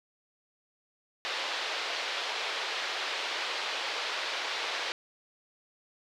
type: band-pass noise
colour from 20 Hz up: white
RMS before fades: -34 dBFS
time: 1.25-4.92 s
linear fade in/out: 0 ms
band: 430 to 4200 Hz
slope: 24 dB/octave
effects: none